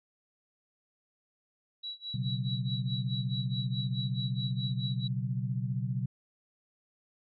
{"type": "tone with tremolo", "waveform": "sine", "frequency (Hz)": 3910, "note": "B7", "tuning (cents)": -18, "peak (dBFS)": -35, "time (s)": [1.83, 5.08], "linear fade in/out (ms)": 10, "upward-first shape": "sine", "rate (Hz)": 4.7, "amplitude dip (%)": 95}
{"type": "chord", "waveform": "sine", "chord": "B suspended second", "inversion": "none", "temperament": "equal with one note detuned", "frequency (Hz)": [123.47, 138.59, 187.15], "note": ["B2", "C#3", "F#3"], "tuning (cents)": [0, 0, 20], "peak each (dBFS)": [-32, -35, -37], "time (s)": [2.14, 6.06], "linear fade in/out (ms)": 5}
{"effects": []}